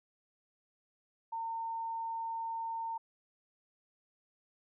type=tone; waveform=sine; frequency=910 Hz; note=A#5; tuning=42 cents flat; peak=-35 dBFS; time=1.32-2.98 s; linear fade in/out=10 ms; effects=none